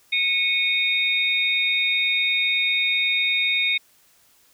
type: tone cluster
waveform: sine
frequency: 2202 / 2474 / 3705 Hz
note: C#7 / D#7 / A#7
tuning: -12 / -10 / -11 cents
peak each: -23 dBFS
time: 0.12-3.78 s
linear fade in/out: 10 ms
effects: white hiss -58 dBFS RMS until 4.53 s